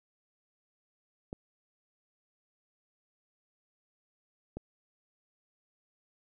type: clicks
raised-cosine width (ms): 2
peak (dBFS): -25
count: 2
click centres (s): 1.329 / 4.57
effects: none